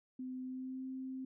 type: tone with pitch glide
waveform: sine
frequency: 256.4 to 261.5 Hz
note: C4 to C4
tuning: -35 to -1 cents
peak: -40 dBFS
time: 0.19-1.25 s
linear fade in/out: 5 ms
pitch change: +34 cents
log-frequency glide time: 0.41-0.86 s
effects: none